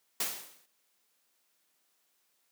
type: noise with exponential decay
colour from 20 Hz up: white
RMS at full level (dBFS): -29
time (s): 0.2-0.66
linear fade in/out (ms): 5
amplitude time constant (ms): 100
effects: white hiss -74 dBFS RMS until 2.51 s + high-pass 200 Hz 12 dB/octave